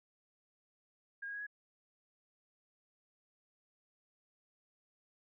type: tone with pitch steps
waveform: sine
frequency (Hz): 1622 / 1639.9 / 1658 / 1676.3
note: G#6 / G#6 / G#6 / G#6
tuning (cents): -41 / -22 / -3 / +16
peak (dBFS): -40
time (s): 1.22-1.468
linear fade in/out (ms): 10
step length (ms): 62
effects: none